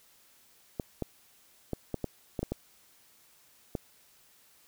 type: clicks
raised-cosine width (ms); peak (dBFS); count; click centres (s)
2; -18; 9; 0.798 / 1.023 / 1.733 / 1.943 / 2.043 / 2.392 / 2.43 / 2.52 / 3.752
effects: white hiss -62 dBFS RMS until 4.67 s